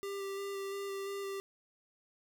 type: tone with vibrato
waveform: square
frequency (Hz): 395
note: G4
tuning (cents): +13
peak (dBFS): -38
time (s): 0.03-1.4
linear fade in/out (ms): 0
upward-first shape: square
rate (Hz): 2.9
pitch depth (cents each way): 11
effects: none